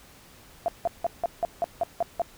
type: tone bursts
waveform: sine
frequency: 683 Hz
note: F5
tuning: 39 cents flat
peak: -21 dBFS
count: 9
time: 0.66-2.218 s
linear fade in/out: 0 ms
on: 22 ms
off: 170 ms
effects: pink hiss -52 dBFS RMS until 2.37 s